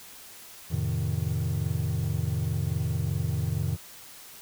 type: chord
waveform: triangle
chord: F dominant seventh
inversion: none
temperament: equal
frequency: 87.31 / 110 / 130.81 / 155.56 Hz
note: F2 / A2 / C3 / Eb3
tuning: 0 / 0 / 0 / 0 cents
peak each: -29 / -29 / -30 / -29 dBFS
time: 0.7-3.77 s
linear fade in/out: 20 ms
effects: white hiss -47 dBFS RMS until 4.41 s